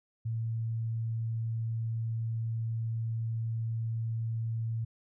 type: tone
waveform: sine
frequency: 113.5 Hz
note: A#2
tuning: 46 cents flat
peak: -30 dBFS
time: 0.25-4.85 s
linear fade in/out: 10 ms
effects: none